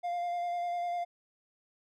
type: tone with vibrato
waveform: triangle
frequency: 700 Hz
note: F5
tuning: 4 cents sharp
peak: -29 dBFS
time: 0.03-1.05 s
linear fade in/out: 20 ms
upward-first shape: square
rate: 10 Hz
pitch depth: 14 cents each way
effects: none